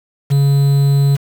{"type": "tone with quantisation", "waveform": "triangle", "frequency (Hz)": 140, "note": "C#3", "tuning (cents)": 18, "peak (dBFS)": -7, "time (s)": [0.3, 1.17], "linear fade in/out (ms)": 20, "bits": 5, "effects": []}